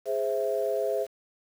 sine chord, Ab augmented, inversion none, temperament equal, 415.3 / 523.3 / 659.3 Hz, Ab4 / C5 / E5, 0 / 0 / 0 cents, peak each -29 dBFS, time 0.05-1.07 s, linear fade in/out 50 ms, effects tanh soft clip ceiling -15 dBFS + 8-bit

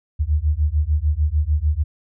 sine beating tone pair, 72.4 / 79.1 Hz, D2 / D#2, -24 / +29 cents, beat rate 6.7 Hz, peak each -19 dBFS, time 0.19-1.84 s, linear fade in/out 20 ms, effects none

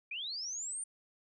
sine linear sweep, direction up, 2345 to 9160 Hz, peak -37 dBFS, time 0.11-0.84 s, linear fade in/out 5 ms, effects none

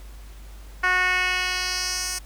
10% pulse tone with band-pass filter sweep, 365.9 Hz, F#4, 19 cents flat, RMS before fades -24 dBFS, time 0.83-2.19 s, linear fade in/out 10 ms, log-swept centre 1600 to 7800 Hz, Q 1.8, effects added 50 Hz sine -39 dBFS peak until 2.25 s + pink hiss -51 dBFS RMS until 2.25 s

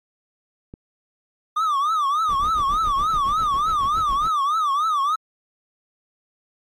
clicks, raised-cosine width 3 ms, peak -24 / -31 dBFS, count 2, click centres 0.739 / 2.398 s
triangle tone with vibrato, 1197 Hz, D6, 33 cents sharp, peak -16 dBFS, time 1.56-5.16 s, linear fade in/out 10 ms, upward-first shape triangle, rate 3.4 Hz, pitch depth 190 cents each way
brown noise with tremolo, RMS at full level -30 dBFS, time 2.28-4.29 s, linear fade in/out 20 ms, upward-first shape triangle, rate 7.2 Hz, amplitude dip 90%
effects MP3 64 kbps

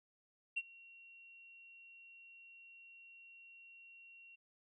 sine tone with ADSR envelope, 2740 Hz, F7, 34 cents flat, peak -32 dBFS, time 0.56-4.36 s, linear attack 15 ms, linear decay 41 ms, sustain -24 dB, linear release 13 ms, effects tanh soft clip ceiling -29 dBFS

